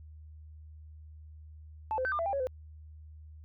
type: tone with pitch steps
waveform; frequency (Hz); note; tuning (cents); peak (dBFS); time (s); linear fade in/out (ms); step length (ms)
sine; 872 / 516 / 1538 / 1199 / 668 / 795 / 555 / 511; A5 / C5 / G6 / D6 / E5 / G5 / C#5 / C5; -16 / -24 / -33 / +36 / +23 / +24 / +2 / -41; -28; 1.91-2.47; 0; 70
effects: tanh soft clip ceiling -24 dBFS + added 77 Hz sine -47 dBFS peak until 3.44 s